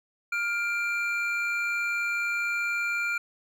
triangle tone pair together, 1406.2 / 2365 Hz, F6 / D7, +11 / +12 cents, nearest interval major sixth, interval 901 cents, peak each -27 dBFS, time 0.32-3.18 s, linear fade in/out 5 ms, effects none

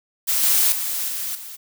blue noise with level steps, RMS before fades -20 / -17 / -25 / -27 / -36 dBFS, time 0.27-1.57 s, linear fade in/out 20 ms, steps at 0.43 / 0.72 / 1.08 / 1.35 s, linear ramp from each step 2 ms, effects none

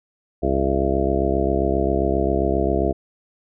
harmonic tone, 67.5 Hz, C#2, 45 cents flat, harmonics 1 / 2 / 3 / 4 / 5 / 6 / 7 / 9 / 10, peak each -24 / -30 / -28 / -29 / -24 / -24 / -29 / -28 / -25 dBFS, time 0.42-2.93 s, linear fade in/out 20 ms, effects none

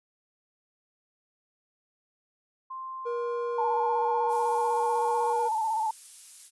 sine tone with pitch glide, 1050 to 1081.4 Hz, C6 to C#6, +6 to -43 cents, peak -35 dBFS, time 2.7-5.33 s, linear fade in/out 10 ms, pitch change +51 cents, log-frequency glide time 3.76-4.97 s
triangle tone, 476.2 Hz, A#4, 37 cents sharp, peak -27 dBFS, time 3.05-5.49 s, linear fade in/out 20 ms
sine tone with vibrato, 880 Hz, A5, in tune, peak -25 dBFS, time 3.58-5.91 s, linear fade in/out 5 ms, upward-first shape square, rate 16 Hz, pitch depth 44 cents each way
violet noise, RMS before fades -42 dBFS, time 4.28-6.51 s, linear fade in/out 50 ms
effects resampled to 24000 Hz

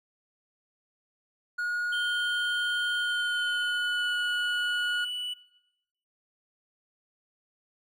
triangle tone, 1444 Hz, F#6, 43 cents flat, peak -26 dBFS, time 1.58-5.05 s, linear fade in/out 10 ms
triangle tone with pitch glide, 3136 to 2960 Hz, G7 to F#7, 0 to 0 cents, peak -30 dBFS, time 1.92-5.34 s, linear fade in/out 10 ms, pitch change -100 cents, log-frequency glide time 2.97-4.17 s
effects noise-tail reverb RT60 0.9 s tail -18 dB re dry

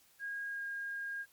sine tone with pitch glide, 1633 to 1621.7 Hz, G#6 to G#6, -30 to -42 cents, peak -37 dBFS, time 0.19-1.26 s, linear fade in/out 50 ms, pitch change -12 cents, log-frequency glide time 0.48-0.63 s, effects white hiss -66 dBFS RMS until 1.32 s + MP3 96 kbps

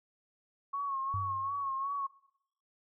sine tone with vibrato, 1100 Hz, C#6, 14 cents flat, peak -32 dBFS, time 0.73-2.07 s, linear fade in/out 10 ms, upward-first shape sine, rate 2.7 Hz, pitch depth 51 cents each way
sine tone with exponential decay, 98 Hz, G2, in tune, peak -32 dBFS, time 1.14-1.74 s, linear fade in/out 0 ms, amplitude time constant 130 ms
effects noise-tail reverb RT60 0.7 s tail -19 dB re dry

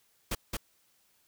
pink noise with echo, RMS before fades -32 dBFS, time 0.31-0.35 s, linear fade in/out 5 ms, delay 220 ms, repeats 1, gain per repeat -2 dB, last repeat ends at 0.57 s, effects white hiss -69 dBFS RMS until 1.27 s

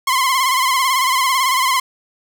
sawtooth tone with vibrato, 1046.5 Hz, C6, in tune, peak -10 dBFS, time 0.07-1.8 s, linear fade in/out 5 ms, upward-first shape sine, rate 18 Hz, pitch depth 75 cents each way, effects none

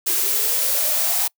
blue noise with high-pass filter sweep, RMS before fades -20 dBFS, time 0.06-1.28 s, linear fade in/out 10 ms, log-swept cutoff 340 to 770 Hz, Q 7.3, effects noise-tail reverb RT60 0.1 s tail -26 dB re dry

